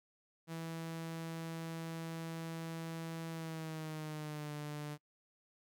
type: tone with pitch glide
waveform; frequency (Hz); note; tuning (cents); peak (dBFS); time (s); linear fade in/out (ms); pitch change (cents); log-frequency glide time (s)
sawtooth; 164 to 148.66; E3 to D3; -9 to +21; -37; 0.47-4.98; 50; -170; 3.31-4.52
effects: noise-tail reverb RT60 0.1 s tail -25 dB re dry